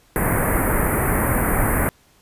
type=band-stop noise; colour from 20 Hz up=pink; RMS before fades=-19 dBFS; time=0.16-1.89 s; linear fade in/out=0 ms; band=2100 to 9600 Hz; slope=48 dB/octave; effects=pink hiss -56 dBFS RMS until 2.21 s + resampled to 32000 Hz